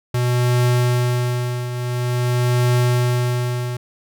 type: tone with tremolo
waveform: square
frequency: 123 Hz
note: B2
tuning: 7 cents flat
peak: -14 dBFS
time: 0.14-3.77 s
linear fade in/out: 5 ms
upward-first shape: triangle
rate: 0.48 Hz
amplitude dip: 70%
effects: none